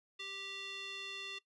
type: tone with band-pass filter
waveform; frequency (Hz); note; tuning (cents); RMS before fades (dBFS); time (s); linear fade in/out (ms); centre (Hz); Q
square; 392; G4; 0; -44; 0.19-1.39; 10; 3200; 5.5
effects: noise-tail reverb RT60 0.1 s tail -18 dB re dry + resampled to 24000 Hz